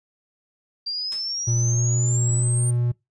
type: exponential sweep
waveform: sine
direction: up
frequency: 4699 to 8890 Hz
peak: -25 dBFS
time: 0.86-2.71 s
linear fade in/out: 10 ms
type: noise with exponential decay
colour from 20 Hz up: white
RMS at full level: -36 dBFS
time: 1.12-1.33 s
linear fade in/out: 0 ms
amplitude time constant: 44 ms
type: tone with pitch glide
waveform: triangle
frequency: 118 to 120.83 Hz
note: A#2 to B2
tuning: +22 to -37 cents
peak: -17 dBFS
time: 1.47-2.92 s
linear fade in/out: 10 ms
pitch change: +41 cents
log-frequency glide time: 1.69-2.01 s
effects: noise-tail reverb RT60 0.2 s tail -23 dB re dry + resampled to 22050 Hz